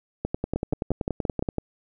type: two click trains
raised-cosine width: 2 ms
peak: -12 / -12 dBFS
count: 15 / 6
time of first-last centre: 0.25-1.583 / 0.56-1.425 s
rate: 10.5 / 5.78 Hz
effects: none